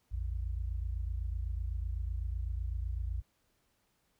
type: tone pair together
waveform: sine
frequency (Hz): 56.06 / 84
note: A1 / E2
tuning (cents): +33 / +33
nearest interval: perfect fifth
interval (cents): 700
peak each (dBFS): -34 / -38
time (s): 0.11-3.22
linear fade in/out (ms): 20
effects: pink hiss -75 dBFS RMS until 4.19 s